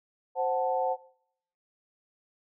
sine chord, F# diminished, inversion second, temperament equal, 523.3 / 740 / 880 Hz, C5 / F#5 / A5, 0 / 0 / 0 cents, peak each -29 / -29 / -31 dBFS, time 0.35-0.97 s, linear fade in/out 50 ms, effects noise-tail reverb RT60 0.7 s tail -21 dB re dry

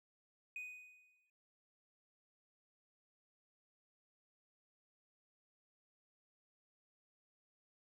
triangle tone with exponential decay, 2491 Hz, D#7, 1 cent sharp, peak -39 dBFS, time 0.56-1.3 s, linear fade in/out 2 ms, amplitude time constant 160 ms, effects tanh soft clip ceiling -37 dBFS

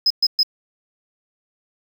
triangle tone bursts, 5080 Hz, D#8, 35 cents sharp, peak -10 dBFS, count 3, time 0.06-0.432 s, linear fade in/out 5 ms, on 44 ms, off 120 ms, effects tanh soft clip ceiling -10 dBFS + 7-bit

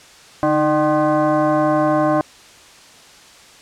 sine tone with frequency modulation, 146.83 Hz, D3, in tune, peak -13 dBFS, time 0.43-2.21 s, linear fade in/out 0 ms, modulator 456 Hz, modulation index 2, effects white hiss -44 dBFS RMS until 3.61 s + low-pass 7000 Hz 12 dB/octave

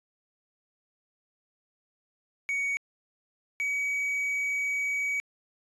triangle tone pair in turn, 2241 / 2267 Hz, C#7 / C#7, +18 / +38 cents, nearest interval unison, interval 20 cents, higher second, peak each -25 dBFS, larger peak neither, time 2.49-2.77 / 3.6-5.2 s, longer second, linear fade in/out 0 ms, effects resampled to 24000 Hz

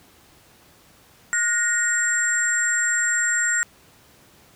sine tone cluster, 1445 / 1869 / 7430 Hz, F#6 / A#6 / A#8, -41 / +4 / -7 cents, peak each -23 dBFS, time 1.33-3.63 s, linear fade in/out 0 ms, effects pink hiss -53 dBFS RMS until 4.55 s + high-pass 60 Hz 12 dB/octave

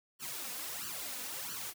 white noise with flanger, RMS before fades -41 dBFS, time 0.19-1.74 s, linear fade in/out 50 ms, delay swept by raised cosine 0.67 to 4.07 ms, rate 1.5 Hz, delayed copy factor +0.85, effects high-pass 100 Hz 12 dB/octave

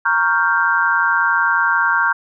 sine chord, G half-diminished seventh, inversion first, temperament equal, 932.3 / 1108.7 / 1396.9 / 1568 Hz, Bb5 / Db6 / F6 / G6, 0 / 0 / 0 / 0 cents, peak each -20 / -21 / -18 / -17 dBFS, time 0.05-2.13 s, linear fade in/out 10 ms, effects none

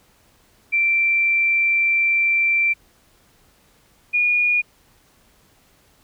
sine tone pair in turn, 2349 / 2440 Hz, D7 / D#7, 0 / -34 cents, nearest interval minor second, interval 66 cents, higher second, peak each -15 dBFS, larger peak neither, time 0.72-2.74 / 4.13-4.62 s, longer first, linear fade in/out 20 ms, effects pink hiss -57 dBFS RMS until 6.03 s

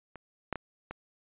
clicks, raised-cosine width 0.5 ms, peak -29 / -16 / -20 / -24 dBFS, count 4, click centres 0.157 / 0.527 / 0.557 / 0.91 s, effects resampled to 8000 Hz

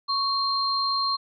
sine tone pair together, 1108.7 / 4183 Hz, C#6 / C8, 0 / -1 cents, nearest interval octave + major seventh, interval 2299 cents, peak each -25 dBFS, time 0.08-1.17 s, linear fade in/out 20 ms, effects none

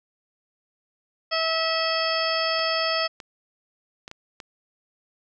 harmonic tone, 649 Hz, E5, 27 cents flat, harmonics 1 / 2 / 3 / 4 / 5 / 7 / 8, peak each -27 / -28 / -31 / -32 / -32 / -31 / -29 dBFS, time 1.31-3.08 s, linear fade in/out 20 ms
clicks, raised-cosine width 0.2 ms, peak -21 dBFS, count 5, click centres 2.593 / 3.202 / 4.079 / 4.114 / 4.402 s
effects none

